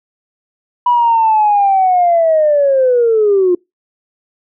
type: linear sweep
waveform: sine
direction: down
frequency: 982 to 349.2 Hz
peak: -7 dBFS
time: 0.86-3.55 s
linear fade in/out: 5 ms
effects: noise-tail reverb RT60 0.2 s tail -26 dB re dry + tanh soft clip ceiling -3 dBFS